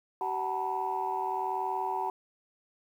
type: tone cluster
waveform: sine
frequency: 382.1 / 749 / 885 / 966 Hz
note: G4 / F#5 / A5 / B5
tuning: -44 / +21 / +10 / -39 cents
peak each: -37 / -34 / -33 / -34 dBFS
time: 0.21-2.1 s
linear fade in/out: 2 ms
effects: tanh soft clip ceiling -20 dBFS + 10-bit